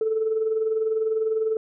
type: tone with tremolo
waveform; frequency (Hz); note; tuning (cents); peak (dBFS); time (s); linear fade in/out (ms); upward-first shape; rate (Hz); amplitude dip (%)
sine; 440; A4; 0; -17; 0.01-1.57; 2; triangle; 20; 65
effects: tanh soft clip ceiling -15 dBFS